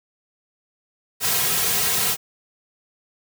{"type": "noise with comb filter", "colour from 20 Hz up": "white", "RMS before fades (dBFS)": -21, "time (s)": [1.2, 2.17], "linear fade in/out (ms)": 50, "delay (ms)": 3.4, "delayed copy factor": -1, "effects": []}